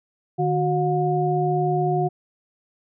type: tone cluster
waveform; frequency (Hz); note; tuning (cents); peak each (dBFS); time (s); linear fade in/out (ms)
sine; 151.8 / 367.9 / 718; D#3 / F#4 / F5; -42 / -10 / +48; -23; 0.38-2.09; 20
effects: none